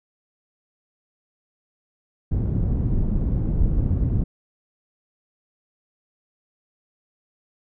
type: low-pass noise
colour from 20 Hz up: pink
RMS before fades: -21 dBFS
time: 2.31-4.24 s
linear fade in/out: 10 ms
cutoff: 180 Hz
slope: 12 dB/octave
effects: none